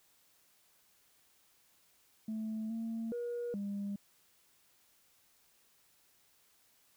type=tone with pitch steps; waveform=sine; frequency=218.9 / 226.6 / 478.7 / 201.2 Hz; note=A3 / A#3 / A#4 / G3; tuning=-9 / -49 / +46 / +45 cents; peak=-34 dBFS; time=2.28-3.96 s; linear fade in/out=5 ms; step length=420 ms; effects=tanh soft clip ceiling -33 dBFS + white hiss -69 dBFS RMS until 6.96 s